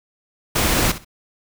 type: noise with echo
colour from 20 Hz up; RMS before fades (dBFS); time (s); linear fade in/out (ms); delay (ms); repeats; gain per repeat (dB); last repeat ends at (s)
pink; -18; 0.55-0.92; 10; 64; 2; -14; 1.048
effects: none